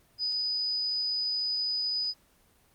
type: tone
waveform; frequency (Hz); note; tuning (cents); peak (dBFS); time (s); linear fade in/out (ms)
sine; 4978; D#8; 0; -27; 0.18-2.14; 50
effects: pink hiss -64 dBFS RMS until 2.74 s + Opus 24 kbps